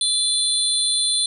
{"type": "tone cluster", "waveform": "sine", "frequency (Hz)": [3475, 4104, 9070], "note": ["A7", "C8", "C#9"], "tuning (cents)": [-22, -34, 39], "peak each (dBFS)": -22, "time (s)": [0.01, 1.26], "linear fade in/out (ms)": 2, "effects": []}